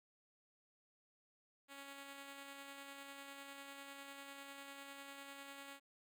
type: tone with tremolo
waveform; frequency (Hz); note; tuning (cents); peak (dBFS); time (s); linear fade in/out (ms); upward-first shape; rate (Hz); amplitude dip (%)
5% pulse; 277.9; C#4; +4; -39; 1.68-5.8; 50; square; 10; 25
effects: none